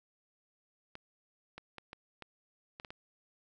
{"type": "clicks", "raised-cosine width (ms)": 0.3, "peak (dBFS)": -29, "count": 8, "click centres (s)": [0.954, 1.58, 1.783, 1.931, 2.223, 2.799, 2.848, 2.905], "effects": []}